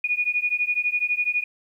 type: beating tone pair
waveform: sine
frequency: 2450 / 2462 Hz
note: D#7 / D#7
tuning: -27 / -19 cents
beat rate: 12 Hz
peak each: -24 dBFS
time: 0.04-1.44 s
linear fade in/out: 5 ms
effects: 10-bit